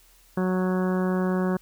harmonic tone, 184.6 Hz, F#3, 4 cents flat, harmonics 1 / 2 / 3 / 4 / 5 / 6 / 7 / 8 / 9, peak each -23 / -28 / -33 / -38 / -39 / -37 / -43 / -40 / -42 dBFS, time 0.37-1.57 s, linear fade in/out 5 ms, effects added 40 Hz sine -58 dBFS peak until 1.61 s + white hiss -58 dBFS RMS until 1.61 s

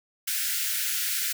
white high-pass noise, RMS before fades -28 dBFS, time 0.27-1.33 s, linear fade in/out 10 ms, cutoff 1400 Hz, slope 96 dB/octave, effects none

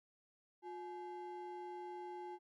triangle ring-modulated tone, 603 Hz, D5, 46 cents sharp, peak -40 dBFS, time 0.62-2.39 s, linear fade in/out 50 ms, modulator 246 Hz, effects none

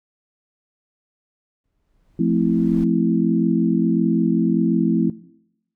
brown noise with exponential growth, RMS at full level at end -33 dBFS, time 1.64-2.84 s, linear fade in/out 2 ms, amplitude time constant 260 ms
sine chord, F major seventh, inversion none, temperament equal, 174.61 / 220 / 261.6 / 329.6 Hz, F3 / A3 / C4 / E4, 0 / 0 / 0 / 0 cents, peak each -20 / -21 / -22 / -22 dBFS, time 2.19-5.1 s, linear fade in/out 5 ms
effects noise-tail reverb RT60 0.8 s tail -20 dB re dry

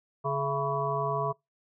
harmonic tone with a mistuned harmonic, 141 Hz, C#3, 30 cents sharp, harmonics 1 / 3 / 5 / 7 / 8, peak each -33 / -33 / -33 / -33 / -33 dBFS, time 0.24-1.33 s, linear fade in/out 20 ms, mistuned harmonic 5, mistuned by -84 cents, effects noise-tail reverb RT60 0.2 s tail -25 dB re dry

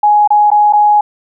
sine tone with dropouts, 835 Hz, G#5, 9 cents sharp, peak -5 dBFS, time 0.03-1.01 s, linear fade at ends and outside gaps 5 ms, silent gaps 0.276-0.304 / 0.504-0.515 / 0.726-0.733 s, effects none

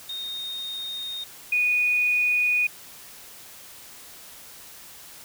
sine tone pair in turn, 3698 / 2468 Hz, A#7 / D#7, -15 / -15 cents, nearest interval perfect fifth, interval 700 cents, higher first, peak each -30 / -19 dBFS, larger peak second, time 0.09-1.24 / 1.52-2.67 s, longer neither, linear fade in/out 5 ms, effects white hiss -45 dBFS RMS until 5.24 s

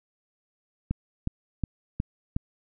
click train, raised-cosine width 5 ms, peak -14 dBFS, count 5, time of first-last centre 0.91-2.365 s, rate 2.75 Hz, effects none

